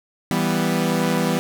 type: chord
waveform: sawtooth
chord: E minor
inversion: none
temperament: equal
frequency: 164.81 / 196 / 246.9 Hz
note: E3 / G3 / B3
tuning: 0 / 0 / 0 cents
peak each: -19 dBFS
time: 0.31-1.39 s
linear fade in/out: 0 ms
effects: none